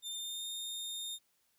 sawtooth tone with pitch glide, 3604 to 3659 Hz, A7 to A#7, +41 to -33 cents, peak -36 dBFS, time 0.02-1.19 s, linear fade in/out 50 ms, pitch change +26 cents, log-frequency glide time 0.16-0.46 s, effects white hiss -75 dBFS RMS until 1.58 s

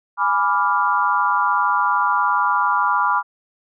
sine chord, G# diminished seventh, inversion none, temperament equal, 830.6 / 987.8 / 1174.7 / 1396.9 Hz, G#5 / B5 / D6 / F6, 0 / 0 / 0 / 0 cents, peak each -24 / -19 / -20 / -22 dBFS, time 0.17-3.23 s, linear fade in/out 50 ms, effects none

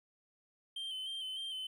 triangle tone with vibrato, 3107 Hz, G7, 16 cents flat, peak -37 dBFS, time 0.76-1.67 s, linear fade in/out 5 ms, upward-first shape square, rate 3.3 Hz, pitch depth 31 cents each way, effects none

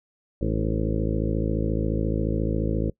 harmonic tone with a mistuned harmonic, 54.3 Hz, A1, 22 cents flat, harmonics 1 / 2 / 3 / 4 / 5 / 6 / 7 / 8 / 9 / 10, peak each -27 / -29 / -30 / -31 / -35 / -31 / -37 / -34 / -35 / -36 dBFS, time 0.41-2.9 s, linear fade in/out 5 ms, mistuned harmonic 5, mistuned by +47 cents, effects noise-tail reverb RT60 0.1 s tail -23 dB re dry

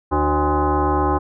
sine tone with frequency modulation, 371.7 Hz, F#4, 8 cents sharp, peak -15 dBFS, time 0.11-1.19 s, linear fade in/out 20 ms, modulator 223 Hz, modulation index 3.5, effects none

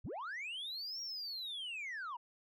sine linear two-way sweep, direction up then down, 38.89 to 5640 to 902 Hz, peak -38 dBFS, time 0.04-2.17 s, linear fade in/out 10 ms, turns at 1.01 s, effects tanh soft clip ceiling -39 dBFS

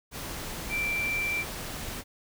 sine tone in noise, 2349 Hz, D7, in tune, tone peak -27 dBFS, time 0.69-1.45 s, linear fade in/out 50 ms, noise pink, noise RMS -37 dBFS, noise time 0.11-2.04 s, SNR +7 dB, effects none

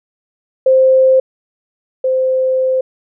sine tone pair in turn, 523.3 / 519.4 Hz, C5 / C5, 0 / -13 cents, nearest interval unison, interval 13 cents, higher first, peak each -6 / -11 dBFS, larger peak first, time 0.66-1.2 / 2.04-2.81 s, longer second, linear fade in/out 5 ms, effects none

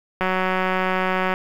click train, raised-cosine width 0.5 ms, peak -7 dBFS, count 211, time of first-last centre 0.21-1.339 s, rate 186 Hz, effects 7-bit

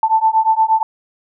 sine beating tone pair, 880 / 888.5 Hz, A5 / A5, 0 / +17 cents, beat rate 8.5 Hz, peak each -14 dBFS, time 0.03-0.83 s, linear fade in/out 2 ms, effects none

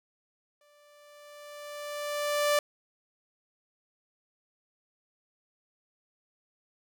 sawtooth tone with exponential growth, 587.3 Hz, D5, in tune, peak -18 dBFS, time 0.61-2.59 s, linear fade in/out 2 ms, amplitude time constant 430 ms, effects none

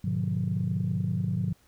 sine chord, G# diminished seventh, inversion none, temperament just, 103.83 / 124.59 / 149.51 / 179.41 Hz, G#2 / B2 / D3 / F3, 0 / +16 / +31 / +47 cents, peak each -30 / -32 / -31 / -29 dBFS, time 0.04-1.53 s, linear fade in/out 5 ms, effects tanh soft clip ceiling -18 dBFS + pink hiss -63 dBFS RMS until 1.67 s

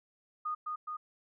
sine tone with echo, 1232 Hz, D#6, 17 cents flat, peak -32 dBFS, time 0.45-0.55 s, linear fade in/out 10 ms, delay 210 ms, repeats 2, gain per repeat -2 dB, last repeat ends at 0.97 s, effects none

